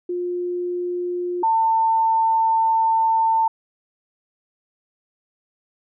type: tone pair in turn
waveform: sine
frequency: 354.8 / 897.1 Hz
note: F4 / A5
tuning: +27 / +33 cents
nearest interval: octave + major third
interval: 1606 cents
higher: second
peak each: -22 / -15 dBFS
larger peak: second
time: 0.09-1.43 / 1.43-3.48 s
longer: second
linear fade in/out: 5 ms
effects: none